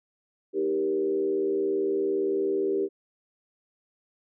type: tone with frequency modulation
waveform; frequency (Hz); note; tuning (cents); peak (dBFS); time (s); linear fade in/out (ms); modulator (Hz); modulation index
sine; 392; G4; 0; -23; 0.53-2.89; 50; 77.6; 0.83
effects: none